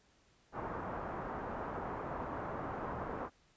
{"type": "low-pass noise", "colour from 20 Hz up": "white", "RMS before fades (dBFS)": -41, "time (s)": [0.52, 3.3], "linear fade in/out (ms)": 50, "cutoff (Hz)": 1200, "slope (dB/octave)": 24, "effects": ["pink hiss -69 dBFS RMS until 3.56 s", "resampled to 16000 Hz"]}